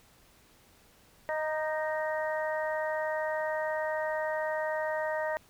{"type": "harmonic tone with a mistuned harmonic", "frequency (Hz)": 311.1, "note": "D#4", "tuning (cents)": 0, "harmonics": [2, 3, 4, 5, 6], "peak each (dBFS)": [-31, -36, -44, -42, -37], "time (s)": [1.29, 5.37], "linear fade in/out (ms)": 0, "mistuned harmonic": 4, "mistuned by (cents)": -27, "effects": ["pink hiss -61 dBFS RMS until 5.49 s"]}